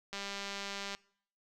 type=click train; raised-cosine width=0.2 ms; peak=-23 dBFS; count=164; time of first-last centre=0.13-0.949 s; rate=199 Hz; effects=noise-tail reverb RT60 0.6 s tail -23 dB re dry